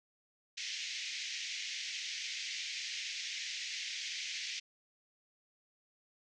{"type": "band-pass noise", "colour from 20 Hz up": "pink", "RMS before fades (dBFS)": -41, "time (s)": [0.57, 4.6], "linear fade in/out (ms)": 10, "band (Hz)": [2000, 6500], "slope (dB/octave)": 48, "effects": []}